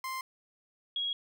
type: tone pair in turn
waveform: 30% pulse / sine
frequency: 1046.5 / 3306 Hz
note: C6 / G#7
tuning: 0 / -9 cents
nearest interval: octave + minor sixth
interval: 1991 cents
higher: second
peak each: -32 / -30 dBFS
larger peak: second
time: 0.04-0.21 / 0.96-1.13 s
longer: neither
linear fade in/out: 2 ms
effects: none